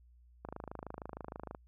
click train, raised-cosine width 1 ms, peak -28 dBFS, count 30, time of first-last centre 0.45-1.548 s, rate 26.4 Hz, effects added 60 Hz sine -59 dBFS peak until 1.67 s

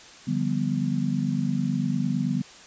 sine chord, G dominant seventh, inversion second, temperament just, 147 / 176.4 / 196 / 245 Hz, D3 / F3 / G3 / B3, +2 / +18 / 0 / -14 cents, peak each -28 / -31 / -28 / -27 dBFS, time 0.27-2.42 s, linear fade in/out 10 ms, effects white hiss -47 dBFS RMS until 2.66 s + resampled to 16000 Hz

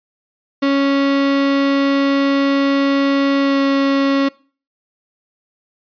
35% pulse tone with pitch glide, 277.2 to 275.3 Hz, C#4 to C#4, 0 to -12 cents, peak -11 dBFS, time 0.62-4.29 s, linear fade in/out 10 ms, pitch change -12 cents, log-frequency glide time 3.41-3.6 s, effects noise-tail reverb RT60 0.4 s tail -23 dB re dry + resampled to 11025 Hz

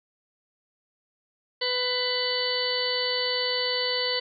harmonic tone, 498.6 Hz, B4, 16 cents sharp, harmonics 1 / 2 / 3 / 4 / 6 / 7 / 8 / 9, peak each -30 / -37 / -41 / -32 / -31 / -40 / -34 / -29 dBFS, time 1.61-4.2 s, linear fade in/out 10 ms, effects none

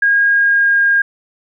sine tone with pitch glide, 1630 to 1618.7 Hz, G#6 to G#6, -33 to -45 cents, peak -9 dBFS, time 0.02-1.02 s, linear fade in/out 5 ms, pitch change -12 cents, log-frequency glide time 0.26-0.8 s, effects none

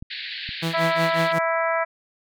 clicks, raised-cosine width 5 ms, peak -23 / -25 dBFS, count 2, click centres 0.025 / 0.491 s
white band-pass noise, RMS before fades -33 dBFS, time 0.1-1.33 s, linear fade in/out 10 ms, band 1600 to 4500 Hz, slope 96 dB/octave
sawtooth tone with tremolo, 164.81 Hz, E3, in tune, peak -18 dBFS, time 0.62-1.39 s, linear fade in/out 10 ms, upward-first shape sine, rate 5.5 Hz, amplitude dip 95%
harmonic tone, 329.6 Hz, E4, in tune, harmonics 2 / 3 / 4 / 5 / 6 / 7, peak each -23 / -27 / -27 / -30 / -30 / -34 dBFS, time 0.73-1.85 s, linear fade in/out 20 ms
effects none

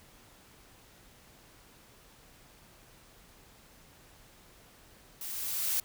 blue noise with level ramp, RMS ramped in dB -40 to -29 dBFS, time 5.21-5.8 s, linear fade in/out 2 ms, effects pink hiss -58 dBFS RMS until 5.84 s

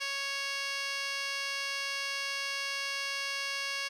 15% pulse tone with band-pass filter, 554.4 Hz, C#5, in tune, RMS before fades -35 dBFS, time 0-3.89 s, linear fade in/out 20 ms, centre 3700 Hz, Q 2.7, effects none

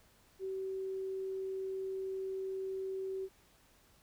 sine tone, 382.2 Hz, G4, 44 cents flat, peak -36 dBFS, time 0.39-3.29 s, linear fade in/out 50 ms, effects pink hiss -66 dBFS RMS until 4.02 s

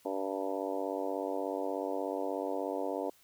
harmonic tone with a mistuned harmonic, 96.6 Hz, G2, 25 cents flat, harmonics 3 / 4 / 5 / 6 / 7 / 8 / 9 / 10, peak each -39 / -40 / -38 / -39 / -40 / -48 / -43 / -49 dBFS, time 0.05-3.1 s, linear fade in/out 5 ms, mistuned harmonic 9, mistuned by +21 cents, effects white hiss -64 dBFS RMS until 3.23 s

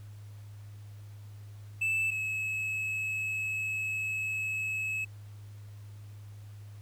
triangle tone pair in turn, 2637 / 2583 Hz, E7 / E7, 0 / -36 cents, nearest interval unison, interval 36 cents, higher first, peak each -25 / -29 dBFS, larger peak first, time 1.81-2.11 / 2.11-5.05 s, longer second, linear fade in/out 10 ms, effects added 103 Hz sine -44 dBFS peak until 6.81 s + pink hiss -62 dBFS RMS until 6.81 s

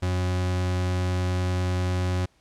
40% pulse tone, 91 Hz, F#2, 28 cents flat, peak -22 dBFS, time 0.02-2.26 s, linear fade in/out 10 ms, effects pink hiss -64 dBFS RMS until 2.4 s + low-pass 8000 Hz 12 dB/octave

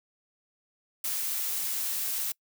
blue noise, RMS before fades -31 dBFS, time 1.04-2.32 s, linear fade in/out 5 ms, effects noise-tail reverb RT60 0.1 s tail -25 dB re dry

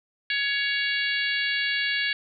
harmonic tone, 560 Hz, C#5, 18 cents sharp, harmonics 3 / 4 / 5 / 6 / 7 / 8, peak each -27 / -29 / -31 / -33 / -34 / -35 dBFS, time 0.3-2.13 s, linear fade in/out 2 ms, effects none

